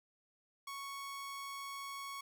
sawtooth tone, 1108.7 Hz, C#6, in tune, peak -39 dBFS, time 0.67-2.21 s, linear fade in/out 5 ms, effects none

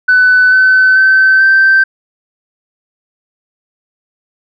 sine tone with pitch steps, 1500 / 1519.2 / 1538.6 / 1558.3 Hz, F#6 / F#6 / G6 / G6, +23 / +45 / -33 / -11 cents, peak -3 dBFS, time 0.08-1.84 s, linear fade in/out 10 ms, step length 440 ms, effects tanh soft clip ceiling -1 dBFS

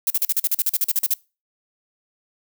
violet noise bursts, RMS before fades -19 dBFS, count 15, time 0.07-1.138 s, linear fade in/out 2 ms, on 32 ms, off 42 ms, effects noise-tail reverb RT60 0.3 s tail -24 dB re dry

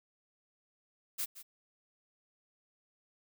blue noise with echo, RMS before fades -35 dBFS, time 1.18-1.26 s, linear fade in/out 20 ms, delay 170 ms, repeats 1, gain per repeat -14 dB, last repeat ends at 1.43 s, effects none

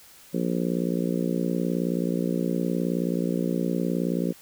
harmonic tone, 59.1 Hz, A#1, 24 cents sharp, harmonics 3 / 4 / 5 / 6 / 7 / 8 / 9, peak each -27 / -29 / -31 / -33 / -34 / -35 / -36 dBFS, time 0.33-4.33 s, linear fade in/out 20 ms, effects white hiss -51 dBFS RMS until 4.41 s

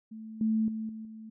sine tone with level steps, 220 Hz, A3, in tune, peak -40 / -24 / -32 / -38 / -42 dBFS, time 0.11-1.3 s, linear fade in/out 10 ms, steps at 0.41 / 0.68 / 0.89 / 1.05 s, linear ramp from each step 2 ms, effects none

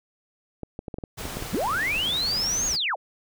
clicks, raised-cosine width 2 ms, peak -20 dBFS, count 10, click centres 0.633 / 0.791 / 0.882 / 0.942 / 0.985 / 1.038 / 1.254 / 1.37 / 1.424 / 1.547 s
pink noise, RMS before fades -35 dBFS, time 1.17-2.77 s, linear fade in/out 20 ms
sine linear two-way sweep, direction up then down, 82.41 to 6690 to 444 Hz, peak -23 dBFS, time 1.52-2.96 s, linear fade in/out 20 ms, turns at 2.67 s
effects none

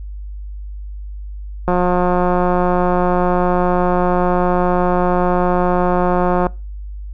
click train, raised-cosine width 1 ms, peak -3 dBFS, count 858, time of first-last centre 1.68-6.468 s, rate 179 Hz, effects noise-tail reverb RT60 0.3 s tail -24 dB re dry + added 50 Hz sine -26 dBFS peak until 7.13 s

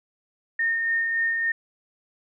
sine tone with tremolo, 1831 Hz, A#6, 32 cents flat, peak -20 dBFS, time 0.59-1.52 s, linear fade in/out 5 ms, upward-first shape sine, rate 3.5 Hz, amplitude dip 30%, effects none

